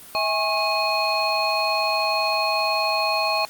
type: tone cluster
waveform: sine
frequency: 646 / 824 / 1086 / 2502 / 4289 Hz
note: E5 / G#5 / C#6 / D#7 / C8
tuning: -35 / -14 / -36 / +9 / +42 cents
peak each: -26 dBFS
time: 0.15-3.45 s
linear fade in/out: 0 ms
effects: white hiss -43 dBFS RMS until 3.49 s + Opus 32 kbps

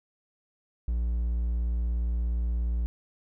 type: tone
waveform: triangle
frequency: 58.5 Hz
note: A#1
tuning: 7 cents sharp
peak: -23 dBFS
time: 0.88-2.86 s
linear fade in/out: 0 ms
effects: none

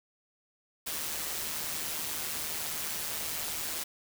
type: noise with amplitude modulation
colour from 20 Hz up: white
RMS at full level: -33 dBFS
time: 0.86-3.84 s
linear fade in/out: 10 ms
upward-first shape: sine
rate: 155 Hz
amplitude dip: 50%
effects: none

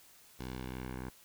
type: tone with low-pass filter sweep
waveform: 10% pulse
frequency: 63.5 Hz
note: B1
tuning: 49 cents sharp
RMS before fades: -42 dBFS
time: 0.39-1.1 s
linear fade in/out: 10 ms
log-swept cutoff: 5600 to 1600 Hz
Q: 1.2
effects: white hiss -60 dBFS RMS until 1.24 s

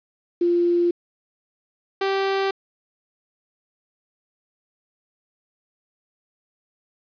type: tone pair in turn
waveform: sine / sawtooth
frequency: 347 / 389.5 Hz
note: F4 / G4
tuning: -11 / -11 cents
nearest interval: major second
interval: 200 cents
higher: second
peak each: -16 dBFS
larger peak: neither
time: 0.41-0.91 / 2.01-2.51 s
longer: neither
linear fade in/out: 5 ms
effects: resampled to 11025 Hz + 8-bit

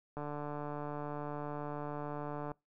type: click train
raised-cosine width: 1 ms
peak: -27 dBFS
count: 346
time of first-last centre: 0.17-2.517 s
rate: 147 Hz
effects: noise-tail reverb RT60 0.2 s tail -24 dB re dry

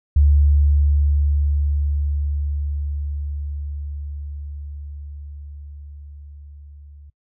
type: tone with level ramp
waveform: sine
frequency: 72.4 Hz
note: D2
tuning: 24 cents flat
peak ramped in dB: -10 to -40 dBFS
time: 0.16-7.1 s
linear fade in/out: 5 ms
effects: noise-tail reverb RT60 0.1 s tail -22 dB re dry

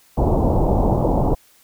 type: low-pass noise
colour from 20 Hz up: pink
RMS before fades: -17 dBFS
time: 0.17-1.35 s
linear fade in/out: 10 ms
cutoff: 920 Hz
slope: 48 dB/octave
effects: white hiss -54 dBFS RMS until 1.63 s

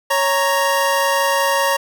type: tone pair together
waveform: 25% pulse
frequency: 554.3 / 932.3 Hz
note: C#5 / A#5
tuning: 0 / 0 cents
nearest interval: major sixth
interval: 900 cents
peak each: -14 dBFS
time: 0.1-1.77 s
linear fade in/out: 10 ms
effects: 8-bit

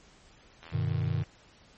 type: click train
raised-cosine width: 0.3 ms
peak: -31 dBFS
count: 51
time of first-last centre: 0.63-1.236 s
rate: 82.5 Hz
type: chord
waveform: triangle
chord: G augmented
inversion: none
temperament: equal with one note detuned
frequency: 98 / 123.47 / 153.95 Hz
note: G2 / B2 / D#3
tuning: 0 / 0 / -18 cents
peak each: -29 dBFS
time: 0.72-1.24 s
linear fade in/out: 20 ms
effects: pink hiss -58 dBFS RMS until 1.77 s + MP3 32 kbps

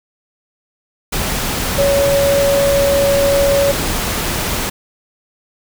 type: tone in noise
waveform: sine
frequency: 560 Hz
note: C#5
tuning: 18 cents sharp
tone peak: -11 dBFS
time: 1.78-3.72 s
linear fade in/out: 10 ms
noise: pink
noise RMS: -19 dBFS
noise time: 1.12-4.7 s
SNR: +5 dB
effects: none

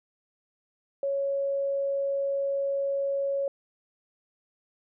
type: tone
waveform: sine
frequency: 554.4 Hz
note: C#5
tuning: in tune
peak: -25 dBFS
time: 1.03-3.48 s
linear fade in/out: 2 ms
effects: none

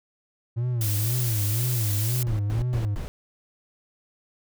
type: tone with vibrato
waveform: triangle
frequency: 112.7 Hz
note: A2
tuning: 42 cents sharp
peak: -21 dBFS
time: 0.56-2.96 s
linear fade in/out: 20 ms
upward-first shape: sine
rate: 2 Hz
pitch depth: 180 cents each way
type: noise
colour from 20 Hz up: blue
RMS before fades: -30 dBFS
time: 0.81-2.23 s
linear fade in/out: 2 ms
type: noise bursts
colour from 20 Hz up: brown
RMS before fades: -31 dBFS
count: 4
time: 2.27-3.08 s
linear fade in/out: 0 ms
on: 120 ms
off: 110 ms
effects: none

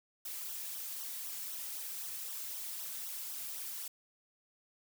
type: noise with flanger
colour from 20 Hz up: blue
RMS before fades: -42 dBFS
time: 0.25-3.88 s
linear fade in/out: 5 ms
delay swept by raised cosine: 0.42 to 2.82 ms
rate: 3.9 Hz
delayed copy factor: -0.75
effects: none

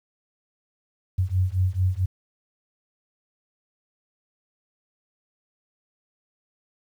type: beating tone pair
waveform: sine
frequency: 90.5 / 95 Hz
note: F#2 / F#2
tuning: -38 / +46 cents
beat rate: 4.5 Hz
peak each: -23 dBFS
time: 1.18-2.06 s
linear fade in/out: 10 ms
effects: 9-bit

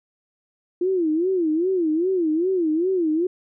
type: tone with vibrato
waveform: sine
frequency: 342.7 Hz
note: F4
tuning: 33 cents flat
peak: -18 dBFS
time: 0.81-3.27 s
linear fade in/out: 5 ms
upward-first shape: sine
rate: 2.5 Hz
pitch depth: 190 cents each way
effects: none

